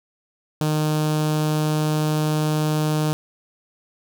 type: tone with notch filter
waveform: sawtooth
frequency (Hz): 153.4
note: D#3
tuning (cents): -24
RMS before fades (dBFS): -21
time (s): 0.61-3.13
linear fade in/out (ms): 0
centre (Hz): 2000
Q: 1.7
effects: none

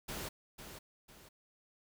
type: noise with echo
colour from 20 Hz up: pink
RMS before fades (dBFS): -42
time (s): 0.08-0.29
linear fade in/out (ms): 10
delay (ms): 500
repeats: 2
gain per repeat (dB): -8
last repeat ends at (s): 1.29
effects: none

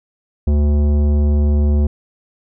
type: tone with tanh clipping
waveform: triangle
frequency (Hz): 73.4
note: D2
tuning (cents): 0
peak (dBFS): -13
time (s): 0.47-1.87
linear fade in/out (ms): 5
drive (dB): 18
effects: none

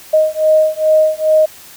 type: beating tone pair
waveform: sine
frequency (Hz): 622.3 / 624.7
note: D#5 / D#5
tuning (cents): 0 / +7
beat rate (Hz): 2.4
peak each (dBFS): -12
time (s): 0.13-1.46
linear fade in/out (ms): 10
effects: white hiss -38 dBFS RMS until 1.76 s

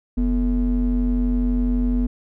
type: ring-modulated tone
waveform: triangle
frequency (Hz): 100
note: G2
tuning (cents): +35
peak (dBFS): -12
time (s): 0.17-2.07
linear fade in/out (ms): 10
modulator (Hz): 146
effects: none

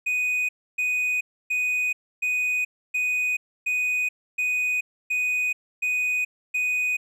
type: tone bursts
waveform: triangle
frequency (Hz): 2489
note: D#7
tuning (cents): 0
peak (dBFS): -20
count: 10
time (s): 0.06-6.97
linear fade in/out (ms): 10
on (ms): 430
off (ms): 290
effects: none

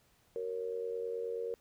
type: tone with amplitude modulation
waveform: sine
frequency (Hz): 465.6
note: A#4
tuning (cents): -2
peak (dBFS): -31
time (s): 0.36-1.54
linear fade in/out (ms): 0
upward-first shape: sine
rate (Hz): 89.4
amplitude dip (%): 80
effects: pink hiss -69 dBFS RMS until 1.6 s

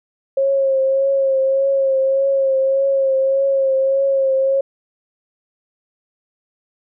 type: tone with vibrato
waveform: sine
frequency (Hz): 540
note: C#5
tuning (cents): -45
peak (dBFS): -13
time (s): 0.37-4.61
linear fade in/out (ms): 5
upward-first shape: triangle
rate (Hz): 1.7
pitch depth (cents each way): 32
effects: none

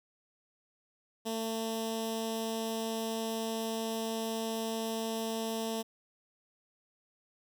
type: tone with notch filter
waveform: 10% pulse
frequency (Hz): 224.2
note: A3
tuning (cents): +33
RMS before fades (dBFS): -35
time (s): 1.25-5.83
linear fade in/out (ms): 20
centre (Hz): 1400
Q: 0.74
effects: none

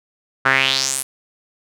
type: tone with band-pass filter sweep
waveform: sawtooth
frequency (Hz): 133.8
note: C3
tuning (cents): +39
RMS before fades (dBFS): -18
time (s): 0.45-1.03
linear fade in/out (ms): 10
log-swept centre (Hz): 1400 to 11000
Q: 3.8
effects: none

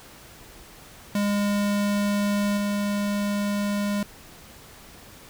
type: tone with level steps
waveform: square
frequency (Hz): 204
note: G#3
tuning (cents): -31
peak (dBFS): -22 / -24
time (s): 1.15-4.03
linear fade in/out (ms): 2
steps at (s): 2.57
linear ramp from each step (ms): 5
effects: pink hiss -47 dBFS RMS until 5.29 s

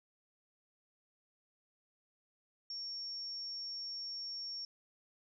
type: tone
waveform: sine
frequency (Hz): 5500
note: F8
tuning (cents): -27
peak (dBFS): -40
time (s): 2.7-4.65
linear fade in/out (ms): 2
effects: none

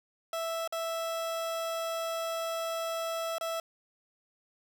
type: tone with dropouts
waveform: 30% pulse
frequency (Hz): 659.3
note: E5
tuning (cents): 0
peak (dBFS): -29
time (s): 0.33-3.6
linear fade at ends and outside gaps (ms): 2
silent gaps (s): 0.676-0.724 / 3.383-3.41
effects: none

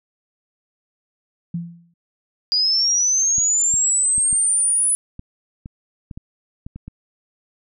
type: tone with exponential decay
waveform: sine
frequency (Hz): 170.4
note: F3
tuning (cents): -42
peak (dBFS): -20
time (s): 1.54-1.94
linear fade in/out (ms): 5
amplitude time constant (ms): 85
type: linear sweep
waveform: sine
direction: up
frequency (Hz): 4835 to 10000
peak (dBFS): -15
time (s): 2.52-4.95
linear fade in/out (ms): 0
type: clicks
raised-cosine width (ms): 5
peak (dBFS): -21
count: 11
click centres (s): 3.383 / 3.74 / 4.181 / 4.329 / 5.194 / 5.659 / 6.112 / 6.175 / 6.665 / 6.76 / 6.88
effects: none

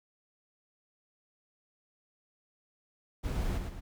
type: noise with echo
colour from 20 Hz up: brown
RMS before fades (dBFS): -32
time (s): 3.23-3.59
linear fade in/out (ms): 20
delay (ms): 110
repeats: 2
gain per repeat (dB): -5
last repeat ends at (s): 3.81
effects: none

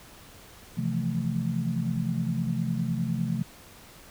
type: chord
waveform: sine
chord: F major seventh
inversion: second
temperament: equal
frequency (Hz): 130.81 / 164.81 / 174.61 / 220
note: C3 / E3 / F3 / A3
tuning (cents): 0 / 0 / 0 / 0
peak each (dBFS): -31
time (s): 0.77-3.43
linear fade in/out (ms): 10
effects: pink hiss -50 dBFS RMS until 4.1 s

